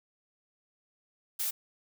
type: noise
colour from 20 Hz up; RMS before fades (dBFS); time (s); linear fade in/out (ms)
blue; -32; 1.39-1.51; 10
effects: none